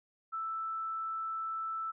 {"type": "tone", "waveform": "sine", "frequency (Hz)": 1321, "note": "E6", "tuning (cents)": 3, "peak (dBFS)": -34, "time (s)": [0.32, 1.92], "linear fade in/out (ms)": 20, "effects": []}